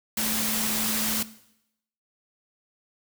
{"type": "tone in noise", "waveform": "sine", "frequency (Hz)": 218.1, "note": "A3", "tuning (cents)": -15, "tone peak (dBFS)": -32, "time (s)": [0.17, 1.23], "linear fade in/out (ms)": 5, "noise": "white", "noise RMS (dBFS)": -27, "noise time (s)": [0.17, 1.23], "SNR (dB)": -8, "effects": ["noise-tail reverb RT60 0.8 s tail -17 dB re dry"]}